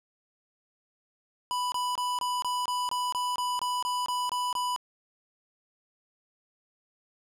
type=tone bursts; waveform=square; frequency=990 Hz; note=B5; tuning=4 cents sharp; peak=-28 dBFS; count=14; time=1.51-4.762 s; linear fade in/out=0 ms; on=210 ms; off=24 ms; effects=low-pass 12000 Hz 12 dB/octave